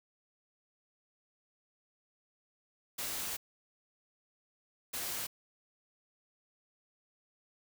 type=noise bursts at uneven times; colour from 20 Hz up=white; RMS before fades=-38 dBFS; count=2; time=2.98-3.37 / 4.93-5.27 s; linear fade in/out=10 ms; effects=none